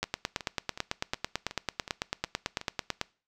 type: two click trains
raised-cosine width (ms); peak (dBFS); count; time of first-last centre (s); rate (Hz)
0.2; -11 / -21; 28 / 8; 0.03-3.013 / 0.04-2.614; 9.05 / 2.72
effects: noise-tail reverb RT60 0.4 s tail -23 dB re dry